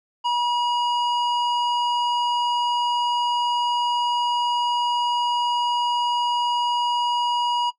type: tone with low-pass filter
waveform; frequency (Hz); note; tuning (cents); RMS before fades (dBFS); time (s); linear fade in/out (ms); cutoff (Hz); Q
square; 963; B5; -44; -22; 0.24-7.71; 20; 3800; 1.1
effects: noise-tail reverb RT60 0.1 s tail -19 dB re dry